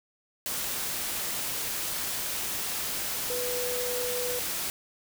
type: tone in noise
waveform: sine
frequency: 493.9 Hz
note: B4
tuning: in tune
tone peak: -31 dBFS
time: 3.3-4.39 s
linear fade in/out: 0 ms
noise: white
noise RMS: -32 dBFS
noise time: 0.46-4.7 s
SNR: -2 dB
effects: none